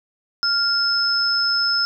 sine tone pair together, 1396.9 / 5207 Hz, F6 / E8, 0 / -22 cents, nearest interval octave + major seventh, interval 2278 cents, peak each -22 / -18 dBFS, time 0.43-1.85 s, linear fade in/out 0 ms, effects none

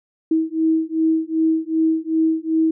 sine beating tone pair, 319.7 / 322.3 Hz, D#4 / E4, +47 / -39 cents, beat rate 2.6 Hz, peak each -19 / -19 dBFS, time 0.31-2.71 s, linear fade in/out 5 ms, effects none

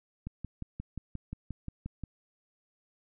click train, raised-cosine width 5 ms, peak -25 dBFS, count 11, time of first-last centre 0.27-2.037 s, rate 5.66 Hz, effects none

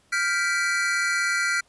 square chord, G dominant seventh, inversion third, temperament equal with one note detuned, 1396.9 / 1568 / 1975.5 / 2316 Hz, F6 / G6 / B6 / D7, 0 / 0 / 0 / -25 cents, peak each -26 / -31 / -27 / -31 dBFS, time 0.12-1.61 s, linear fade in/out 10 ms, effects pink hiss -62 dBFS RMS until 1.68 s + resampled to 24000 Hz

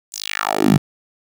10% pulse tone with high-pass filter sweep, 51.7 Hz, G#1, 7 cents flat, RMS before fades -18 dBFS, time 0.12-0.78 s, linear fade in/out 10 ms, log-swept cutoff 7900 to 130 Hz, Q 3.3, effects none

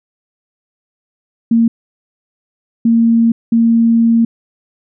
sine tone bursts at uneven times, 230 Hz, A#3, 23 cents flat, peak -7 dBFS, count 3, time 1.51-1.68 / 2.85-3.32 / 3.52-4.25 s, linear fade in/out 5 ms, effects none

